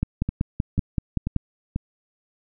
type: two click trains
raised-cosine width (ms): 5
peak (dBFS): -9 / -12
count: 8 / 4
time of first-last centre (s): 0.03-1.363 / 0.29-1.761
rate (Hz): 5.25 / 2.04
effects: none